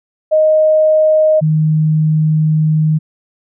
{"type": "tone pair in turn", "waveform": "sine", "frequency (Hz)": [622.3, 155.57], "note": ["D#5", "D#3"], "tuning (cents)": [0, 0], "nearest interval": "2 octaves", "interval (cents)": 2400, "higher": "first", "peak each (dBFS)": [-7, -9], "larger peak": "first", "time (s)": [[0.31, 1.41], [1.41, 2.99]], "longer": "second", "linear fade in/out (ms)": 20, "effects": []}